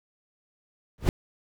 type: noise with exponential growth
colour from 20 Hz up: brown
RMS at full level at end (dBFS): -17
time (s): 0.98-1.09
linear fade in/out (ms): 1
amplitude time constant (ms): 23
effects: none